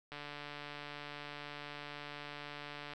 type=click train; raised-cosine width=0.3 ms; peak=-29 dBFS; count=412; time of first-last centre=0.12-2.935 s; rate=146 Hz; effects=none